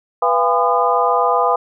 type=tone cluster; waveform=sine; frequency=493 / 685 / 813 / 1013 / 1220 Hz; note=B4 / F5 / G#5 / B5 / D#6; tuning=-3 / -34 / -37 / +44 / -34 cents; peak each=-19 dBFS; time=0.22-1.56 s; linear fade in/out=5 ms; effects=none